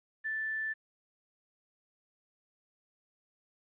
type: tone with quantisation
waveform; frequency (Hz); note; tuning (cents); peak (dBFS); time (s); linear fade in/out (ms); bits
sine; 1760; A6; 0; -32; 0.24-0.74; 20; 10
effects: resampled to 8000 Hz